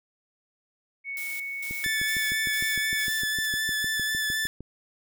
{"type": "tone with pitch glide", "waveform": "sine", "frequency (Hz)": [2217, 2231], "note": ["C#7", "C#7"], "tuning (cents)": [0, 11], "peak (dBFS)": -31, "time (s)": [1.04, 3.08], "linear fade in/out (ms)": 50, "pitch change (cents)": 11, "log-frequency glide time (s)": [1.74, 2.47]}
{"type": "noise with tremolo", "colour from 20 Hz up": "blue", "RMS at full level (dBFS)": -39, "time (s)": [1.17, 3.46], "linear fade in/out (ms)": 0, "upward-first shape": "square", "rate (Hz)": 2.2, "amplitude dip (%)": 80}
{"type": "click train", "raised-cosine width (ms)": 3, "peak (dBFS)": -26, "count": 20, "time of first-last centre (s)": [1.71, 4.606], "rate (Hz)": 6.56}
{"type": "tone with vibrato", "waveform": "sawtooth", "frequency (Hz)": 1746, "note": "A6", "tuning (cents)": -14, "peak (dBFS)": -22, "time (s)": [1.84, 4.47], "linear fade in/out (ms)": 0, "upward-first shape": "sine", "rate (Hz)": 4, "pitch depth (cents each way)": 15}
{"effects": []}